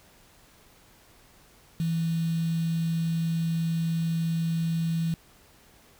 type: tone with quantisation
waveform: sine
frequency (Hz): 164.81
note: E3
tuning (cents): 0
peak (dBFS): -24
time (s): 1.8-5.14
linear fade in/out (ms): 0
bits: 7
effects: pink hiss -57 dBFS RMS until 5.99 s